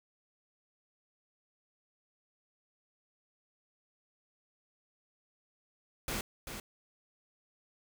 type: noise with echo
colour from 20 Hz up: pink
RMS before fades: -36 dBFS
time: 6.08-6.21 s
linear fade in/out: 2 ms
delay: 390 ms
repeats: 1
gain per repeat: -7 dB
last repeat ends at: 6.6 s
effects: none